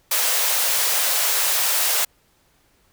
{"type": "high-pass noise", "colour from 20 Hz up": "white", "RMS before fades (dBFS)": -20, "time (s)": [0.11, 2.05], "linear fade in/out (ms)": 5, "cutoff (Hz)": 460, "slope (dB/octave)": 48, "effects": ["pink hiss -61 dBFS RMS until 2.92 s"]}